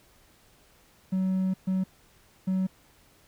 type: tone bursts at uneven times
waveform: triangle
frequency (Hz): 188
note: F#3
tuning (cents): +28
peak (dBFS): -21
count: 3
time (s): 1.12-1.54 / 1.67-1.84 / 2.47-2.67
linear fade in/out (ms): 10
effects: tanh soft clip ceiling -17 dBFS + pink hiss -60 dBFS RMS until 3.27 s